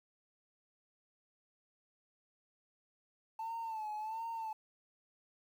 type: tone with vibrato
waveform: triangle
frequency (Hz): 882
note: A5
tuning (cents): +4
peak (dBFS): -35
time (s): 3.39-4.53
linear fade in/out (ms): 5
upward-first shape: sine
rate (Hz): 1.4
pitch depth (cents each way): 70
effects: tanh soft clip ceiling -34 dBFS + 11-bit